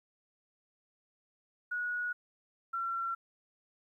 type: tone pair in turn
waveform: sine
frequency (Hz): 1458 / 1359.3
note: F#6 / F6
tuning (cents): -26 / -47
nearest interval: minor second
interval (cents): 121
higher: first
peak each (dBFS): -32 / -32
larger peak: neither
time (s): 1.71-2.13 / 2.73-3.15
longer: neither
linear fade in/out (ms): 10
effects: 12-bit